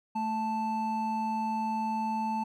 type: tone pair together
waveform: triangle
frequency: 220 / 880 Hz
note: A3 / A5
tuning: 0 / 0 cents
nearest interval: 2 octaves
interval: 2400 cents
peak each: -31 / -28 dBFS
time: 0.15-2.44 s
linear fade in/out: 10 ms
effects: none